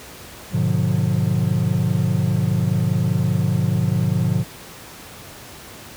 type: chord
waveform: triangle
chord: G# diminished seventh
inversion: none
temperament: just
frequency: 103.83 / 124.59 / 149.51 / 179.41 Hz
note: G#2 / B2 / D3 / F3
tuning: 0 / +16 / +31 / +47 cents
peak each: -20 dBFS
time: 0.51-4.45 s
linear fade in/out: 50 ms
effects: pink hiss -39 dBFS RMS until 5.96 s + high-pass 60 Hz 12 dB/octave